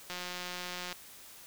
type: click train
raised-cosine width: 0.2 ms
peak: -22 dBFS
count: 149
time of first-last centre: 0.1-0.927 s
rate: 179 Hz
effects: white hiss -52 dBFS RMS until 1.46 s